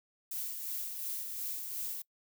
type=noise with tremolo; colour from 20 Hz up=violet; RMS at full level=-37 dBFS; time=0.31-2.02 s; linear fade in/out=5 ms; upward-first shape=sine; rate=2.8 Hz; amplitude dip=40%; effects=noise-tail reverb RT60 0.1 s tail -23 dB re dry